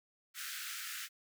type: high-pass noise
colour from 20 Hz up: pink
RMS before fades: -43 dBFS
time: 0.34-1.09 s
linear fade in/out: 50 ms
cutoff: 1300 Hz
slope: 96 dB/octave
effects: none